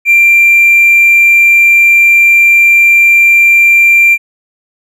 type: tone with hard clipping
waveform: triangle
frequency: 2368 Hz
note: D7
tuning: 14 cents sharp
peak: -3 dBFS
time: 0.05-4.18 s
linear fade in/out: 50 ms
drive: 4 dB
effects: none